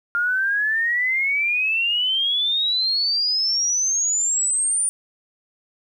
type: exponential sweep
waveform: sine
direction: up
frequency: 1400 to 9397 Hz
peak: -18 dBFS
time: 0.15-4.89 s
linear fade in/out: 0 ms
effects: 9-bit